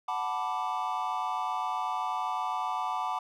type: chord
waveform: triangle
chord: B minor seventh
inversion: second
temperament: equal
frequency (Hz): 740 / 880 / 987.8 / 1174.7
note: F#5 / A5 / B5 / D6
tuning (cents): 0 / 0 / 0 / 0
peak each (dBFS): -33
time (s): 0.08-3.19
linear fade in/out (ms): 5
effects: none